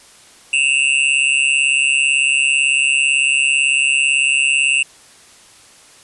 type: tone with amplitude modulation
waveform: square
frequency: 2700 Hz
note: E7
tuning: 41 cents sharp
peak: -9 dBFS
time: 0.53-4.83 s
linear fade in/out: 5 ms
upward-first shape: sine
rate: 138 Hz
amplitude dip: 95%
effects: white hiss -45 dBFS RMS until 6.03 s + resampled to 24000 Hz